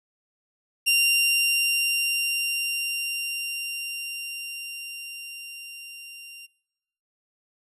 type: tone with level ramp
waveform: sawtooth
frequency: 2776 Hz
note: F7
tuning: 11 cents flat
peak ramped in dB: -14 to -38 dBFS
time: 0.86-6.47 s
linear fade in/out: 20 ms
effects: noise-tail reverb RT60 1.0 s tail -25 dB re dry + resampled to 32000 Hz